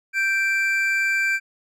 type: tone pair together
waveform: triangle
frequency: 1568 / 2346 Hz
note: G6 / D7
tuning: 0 / -2 cents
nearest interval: perfect fifth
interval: 698 cents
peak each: -20 dBFS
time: 0.13-1.4 s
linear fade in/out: 50 ms
effects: none